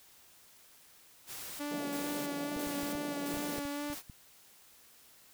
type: noise with tremolo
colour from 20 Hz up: white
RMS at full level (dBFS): -44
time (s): 1.26-4.03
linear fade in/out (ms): 50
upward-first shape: square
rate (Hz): 1.5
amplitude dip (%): 60
type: tone with vibrato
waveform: sawtooth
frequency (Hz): 288.9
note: D4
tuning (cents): -28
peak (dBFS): -32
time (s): 1.59-3.95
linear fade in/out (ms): 20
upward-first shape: sine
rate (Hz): 2.3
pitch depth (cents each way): 21
type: band-pass noise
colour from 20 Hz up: pink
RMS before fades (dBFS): -44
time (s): 1.71-3.6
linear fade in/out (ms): 5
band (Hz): 160 to 740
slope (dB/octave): 48
type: clicks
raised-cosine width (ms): 5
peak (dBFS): -36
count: 10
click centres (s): 2.565 / 2.671 / 2.832 / 2.952 / 3.341 / 3.372 / 3.582 / 3.653 / 3.901 / 4.098
effects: white hiss -60 dBFS RMS until 5.33 s